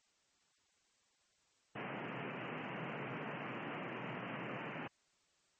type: band-pass noise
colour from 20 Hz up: pink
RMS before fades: -44 dBFS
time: 1.75-4.88 s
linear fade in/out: 10 ms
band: 120 to 2900 Hz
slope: 96 dB/octave
effects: white hiss -75 dBFS RMS until 5.59 s + MP3 32 kbps